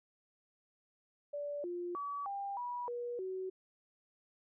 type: tone with pitch steps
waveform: sine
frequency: 580 / 351.4 / 1141 / 797 / 973 / 481.6 / 375.3 Hz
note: D5 / F4 / C#6 / G5 / B5 / B4 / F#4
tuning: -22 / +11 / +50 / +28 / -26 / -44 / +25 cents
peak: -37 dBFS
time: 1.33-3.5 s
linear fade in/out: 10 ms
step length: 310 ms
effects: none